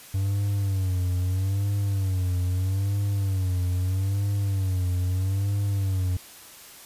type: tone with vibrato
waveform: triangle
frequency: 95.4 Hz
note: G2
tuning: 47 cents flat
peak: -20 dBFS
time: 0.14-6.17 s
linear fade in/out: 5 ms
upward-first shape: sine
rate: 0.78 Hz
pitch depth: 98 cents each way
effects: white hiss -46 dBFS RMS until 6.85 s + resampled to 32000 Hz